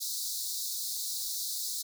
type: high-pass noise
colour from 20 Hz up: pink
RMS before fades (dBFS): -35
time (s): 0-1.83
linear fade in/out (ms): 20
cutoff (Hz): 3800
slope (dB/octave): 96
effects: none